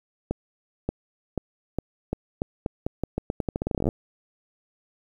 accelerating click train, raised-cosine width 2 ms, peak -12 dBFS, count 26, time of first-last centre 0.31-3.889 s, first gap 580 ms, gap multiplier 0.84, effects 9-bit

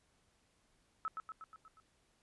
sine tone with echo, 1300 Hz, E6, 24 cents flat, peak -35 dBFS, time 1.05-1.08 s, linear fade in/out 0 ms, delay 120 ms, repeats 6, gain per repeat -4 dB, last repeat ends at 1.8 s, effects pink hiss -74 dBFS RMS until 2.22 s + resampled to 24000 Hz

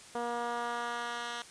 10% pulse tone with band-pass filter sweep, 238.1 Hz, A#3, 37 cents sharp, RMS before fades -36 dBFS, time 0.15-1.42 s, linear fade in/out 2 ms, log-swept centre 570 to 2900 Hz, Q 0.81, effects white hiss -52 dBFS RMS until 1.5 s + resampled to 22050 Hz

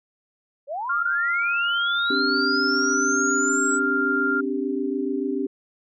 sine linear sweep, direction up, 523.3 to 7902 Hz, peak -26 dBFS, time 0.67-3.8 s, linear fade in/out 50 ms
sine tone, 1396.9 Hz, F6, in tune, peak -21 dBFS, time 0.89-4.41 s, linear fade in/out 10 ms
sine chord, C suspended second, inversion none, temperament equal with one note detuned, 261.6 / 288.5 / 392 Hz, C4 / D4 / G4, 0 / -31 / 0 cents, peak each -27 dBFS, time 2.1-5.47 s, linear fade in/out 5 ms
effects none

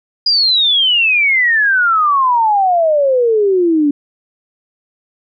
sine exponential sweep, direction down, 4927 to 282.2 Hz, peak -9 dBFS, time 0.26-3.91 s, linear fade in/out 5 ms, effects none

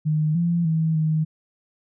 sine tone with pitch steps, 153.9 / 171 / 160.4 / 156.7 Hz, D#3 / F3 / E3 / D#3, -19 / -36 / -47 / +13 cents, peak -18 dBFS, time 0.05-1.25 s, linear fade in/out 20 ms, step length 300 ms, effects none

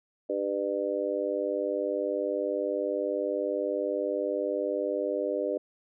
harmonic tone, 100 Hz, G2, 35 cents sharp, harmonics 3 / 4 / 5 / 6, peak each -35 / -33 / -31 / -31 dBFS, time 0.29-5.58 s, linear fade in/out 10 ms, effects none

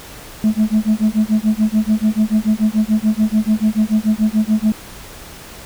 sine tone with tremolo, 215.9 Hz, A3, 33 cents flat, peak -7 dBFS, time 0.44-4.72 s, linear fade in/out 0 ms, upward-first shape sine, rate 6.9 Hz, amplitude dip 100%, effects tanh soft clip ceiling -8 dBFS + pink hiss -36 dBFS RMS until 5.65 s

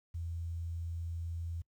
sine tone with quantisation, 83.9 Hz, E2, 31 cents sharp, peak -36 dBFS, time 0.14-1.62 s, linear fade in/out 10 ms, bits 11, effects noise-tail reverb RT60 0.1 s tail -25 dB re dry

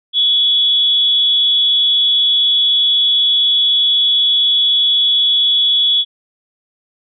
sine tone with amplitude modulation, 3382 Hz, G#7, 31 cents sharp, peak -8 dBFS, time 0.13-6.05 s, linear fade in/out 50 ms, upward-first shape sine, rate 293 Hz, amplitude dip 40%, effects none

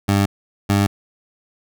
20% pulse tone pair in turn, 99.8 / 100.2 Hz, G2 / G2, +32 / +38 cents, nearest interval unison, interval 6 cents, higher second, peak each -9 dBFS, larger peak neither, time 0.08-0.26 / 0.69-0.87 s, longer neither, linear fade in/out 10 ms, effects none

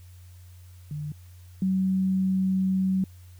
sine tone pair in turn, 149.4 / 188.99 Hz, D3 / F#3, +30 / +37 cents, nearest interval major third, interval 407 cents, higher second, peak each -30 / -21 dBFS, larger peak second, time 0.91-1.12 / 1.62-3.04 s, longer second, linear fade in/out 2 ms, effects added 90 Hz sine -45 dBFS peak until 3.39 s + white hiss -60 dBFS RMS until 3.39 s

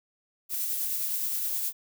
violet noise with tremolo, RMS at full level -29 dBFS, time 0.49-1.73 s, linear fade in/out 50 ms, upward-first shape sine, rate 9.6 Hz, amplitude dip 25%, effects none

